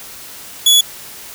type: tone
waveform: sawtooth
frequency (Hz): 3396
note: G#7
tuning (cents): +38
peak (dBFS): -4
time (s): 0.66-0.81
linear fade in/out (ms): 5
effects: white hiss -34 dBFS RMS until 1.34 s